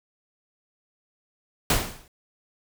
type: noise with exponential decay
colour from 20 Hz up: pink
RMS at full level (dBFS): -17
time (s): 1.7-2.08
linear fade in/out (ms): 2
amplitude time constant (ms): 81
effects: none